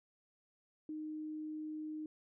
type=tone; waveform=sine; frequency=308.5 Hz; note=D#4; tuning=15 cents flat; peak=-40 dBFS; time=0.89-2.06 s; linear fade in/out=2 ms; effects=none